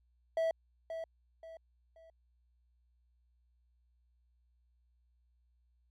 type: tone with echo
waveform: triangle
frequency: 653 Hz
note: E5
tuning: 17 cents flat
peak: -27 dBFS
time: 0.37-0.51 s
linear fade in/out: 2 ms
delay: 530 ms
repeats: 3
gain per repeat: -9 dB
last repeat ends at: 2.1 s
effects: added 60 Hz sine -69 dBFS peak until 5.9 s